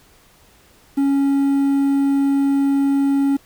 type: tone with quantisation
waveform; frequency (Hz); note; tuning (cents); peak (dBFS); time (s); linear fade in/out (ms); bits
triangle; 277.2; C#4; 0; -12; 0.97-3.37; 10; 7
effects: pink hiss -52 dBFS RMS until 3.45 s